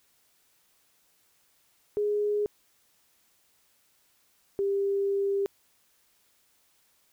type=tone pair in turn; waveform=sine; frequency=415.3 / 396.9 Hz; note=G#4 / G4; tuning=0 / +22 cents; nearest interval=minor second; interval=78 cents; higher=first; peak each=-24 dBFS; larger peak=neither; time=1.97-2.46 / 4.59-5.46 s; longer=second; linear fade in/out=0 ms; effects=white hiss -67 dBFS RMS until 7.12 s